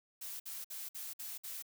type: noise bursts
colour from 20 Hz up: blue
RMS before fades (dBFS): -44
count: 6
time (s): 0.21-1.625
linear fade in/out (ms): 10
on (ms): 190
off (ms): 55
effects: none